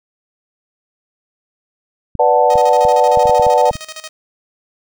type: clicks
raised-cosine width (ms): 5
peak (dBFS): -15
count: 10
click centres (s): 2.153 / 2.556 / 2.851 / 3.173 / 3.256 / 3.296 / 3.397 / 3.467 / 3.712 / 3.755
type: chord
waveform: sine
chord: B minor seventh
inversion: none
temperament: equal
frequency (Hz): 493.9 / 587.3 / 740 / 880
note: B4 / D5 / F#5 / A5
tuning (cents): 0 / 0 / 0 / 0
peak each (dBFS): -14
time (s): 2.19-3.71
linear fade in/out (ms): 10
type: tone with tremolo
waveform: 5% pulse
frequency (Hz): 627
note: D#5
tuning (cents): +13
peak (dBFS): -16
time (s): 2.5-4.09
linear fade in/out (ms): 2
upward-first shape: square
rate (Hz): 13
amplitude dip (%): 80
effects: none